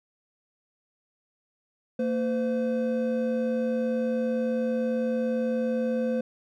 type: tone pair together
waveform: triangle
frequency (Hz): 228.9 / 511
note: A#3 / C5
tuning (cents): -31 / -41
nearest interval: octave + major second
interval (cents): 1390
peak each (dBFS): -25 / -25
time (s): 1.99-6.21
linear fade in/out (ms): 5
effects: none